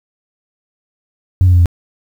sine tone with pitch steps, 92.2 / 90.15 / 88.14 / 86.17 Hz, F#2 / F#2 / F2 / F2, -6 / -45 / +16 / -23 cents, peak -4 dBFS, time 1.41-1.658 s, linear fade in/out 0 ms, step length 62 ms, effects tanh soft clip ceiling -3 dBFS + 7-bit

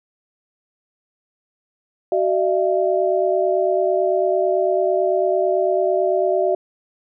sine tone cluster, 377 / 605 / 674 Hz, F#4 / D#5 / E5, +32 / -49 / +38 cents, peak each -20 dBFS, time 2.12-6.55 s, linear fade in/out 2 ms, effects none

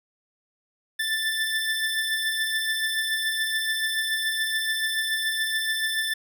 25% pulse beating tone pair, 1760 / 1767 Hz, A6 / A6, 0 / +7 cents, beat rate 7 Hz, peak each -28 / -21 dBFS, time 0.99-6.14 s, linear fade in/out 10 ms, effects none

